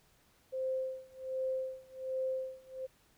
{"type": "tone with tremolo", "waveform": "sine", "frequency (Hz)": 522, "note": "C5", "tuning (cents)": -4, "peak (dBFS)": -31, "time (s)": [0.52, 2.87], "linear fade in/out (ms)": 20, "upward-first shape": "sine", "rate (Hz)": 1.3, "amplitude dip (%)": 95, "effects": ["pink hiss -68 dBFS RMS until 3.17 s"]}